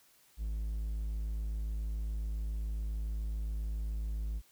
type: tone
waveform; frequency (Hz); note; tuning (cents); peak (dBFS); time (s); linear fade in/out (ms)
triangle; 53.6; A1; -45; -31; 0.37-4.42; 50
effects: white hiss -65 dBFS RMS until 4.51 s